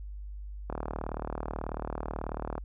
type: click train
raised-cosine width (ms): 1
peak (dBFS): -20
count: 73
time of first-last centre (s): 0.7-2.58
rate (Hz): 38.3
effects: added 50 Hz sine -38 dBFS peak until 2.64 s